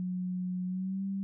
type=tone with pitch glide; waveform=sine; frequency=182.1 to 195.17 Hz; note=F#3 to G3; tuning=-27 to -7 cents; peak=-31 dBFS; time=0-1.23 s; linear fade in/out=0 ms; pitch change=+120 cents; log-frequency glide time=0.66-1.04 s; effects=none